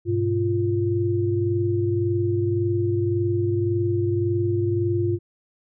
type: tone cluster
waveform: sine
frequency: 102 / 123.8 / 347.5 Hz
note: G#2 / B2 / F4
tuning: -31 / +5 / -9 cents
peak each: -23 / -30 / -22 dBFS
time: 0.05-5.19 s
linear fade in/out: 50 ms
effects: none